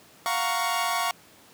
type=chord; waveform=sawtooth; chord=Gb major seventh; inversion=third; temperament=equal with one note detuned; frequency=698.5 / 740 / 932.3 / 1113.2 Hz; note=F5 / Gb5 / Bb5 / Db6; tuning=0 / 0 / 0 / +7 cents; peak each=-26 / -30 / -27 / -24 dBFS; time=0.26-1.11 s; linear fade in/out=0 ms; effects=pink hiss -53 dBFS RMS until 1.53 s + high-pass 150 Hz 12 dB/octave